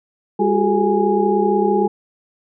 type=tone cluster; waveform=sine; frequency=202.5 / 360.8 / 391.6 / 427.2 / 828 Hz; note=G#3 / F#4 / G4 / G#4 / G#5; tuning=-43 / -44 / -2 / +49 / -5 cents; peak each=-20 dBFS; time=0.39-1.88 s; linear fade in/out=10 ms; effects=none